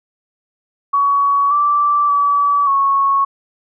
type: tone with pitch steps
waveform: sine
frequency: 1125 / 1167 / 1147 / 1103 Hz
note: C#6 / D6 / D6 / C#6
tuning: +25 / -11 / -41 / -9 cents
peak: -11 dBFS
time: 0.93-3.25 s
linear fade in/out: 10 ms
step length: 580 ms
effects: none